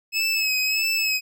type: tone with vibrato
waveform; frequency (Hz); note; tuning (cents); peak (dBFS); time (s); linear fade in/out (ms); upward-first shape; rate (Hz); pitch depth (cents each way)
25% pulse; 2581; E7; -37; -17; 0.12-1.21; 50; sine; 1.6; 41
effects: none